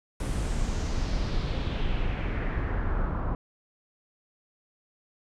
brown noise with low-pass filter sweep, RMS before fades -28 dBFS, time 0.2-3.35 s, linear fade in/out 2 ms, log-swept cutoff 10000 to 1100 Hz, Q 2.4, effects none

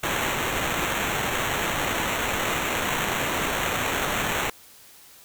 white noise with sample-and-hold, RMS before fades -26 dBFS, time 0.03-4.5 s, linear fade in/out 5 ms, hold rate 4900 Hz, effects white hiss -50 dBFS RMS until 5.24 s

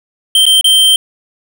square tone with dropouts, 3133 Hz, G7, 2 cents flat, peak -6 dBFS, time 0.35-0.96 s, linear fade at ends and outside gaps 2 ms, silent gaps 0.455-0.464 / 0.611-0.643 s, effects none

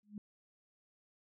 sine tone with exponential growth, 207.7 Hz, G#3, in tune, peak -38 dBFS, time 0.03-0.18 s, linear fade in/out 2 ms, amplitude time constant 32 ms, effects none

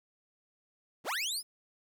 25% pulse linear sweep, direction up, 85.5 to 5274 Hz, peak -28 dBFS, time 1.04-1.43 s, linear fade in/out 50 ms, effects 11-bit

